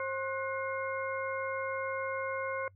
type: harmonic tone with a mistuned harmonic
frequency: 533 Hz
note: C5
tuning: 32 cents sharp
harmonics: 1 / 2 / 3 / 4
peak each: -35 / -38 / -40 / -41 dBFS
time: 0-2.68 s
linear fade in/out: 2 ms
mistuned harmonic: 3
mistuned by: -140 cents
effects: noise-tail reverb RT60 0.1 s tail -25 dB re dry + added 96 Hz sine -57 dBFS peak until 2.75 s